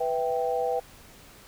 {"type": "chord", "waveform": "sine", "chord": "E minor", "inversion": "second", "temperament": "equal", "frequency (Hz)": [493.9, 659.3, 784], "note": ["B4", "E5", "G5"], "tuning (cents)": [0, 0, 0], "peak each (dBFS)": [-27, -31, -29], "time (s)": [0, 0.8], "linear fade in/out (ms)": 10, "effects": ["pink hiss -51 dBFS RMS until 1.47 s"]}